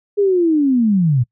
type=linear sweep; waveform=sine; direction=down; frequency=415.3 to 113.8 Hz; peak=-11 dBFS; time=0.17-1.24 s; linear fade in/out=20 ms; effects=noise-tail reverb RT60 0.1 s tail -25 dB re dry